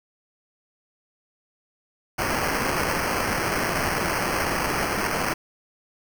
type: noise with sample-and-hold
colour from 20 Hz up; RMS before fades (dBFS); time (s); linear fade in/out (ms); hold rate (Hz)
blue; -25; 2.18-5.34; 10; 3675
effects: none